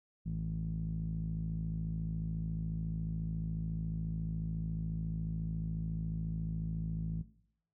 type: tone with low-pass filter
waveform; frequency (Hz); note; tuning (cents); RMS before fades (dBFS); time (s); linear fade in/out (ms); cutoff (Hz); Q
sawtooth; 54.1; A1; -29; -37; 0.25-7.23; 20; 180; 7.7
effects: noise-tail reverb RT60 0.7 s tail -17 dB re dry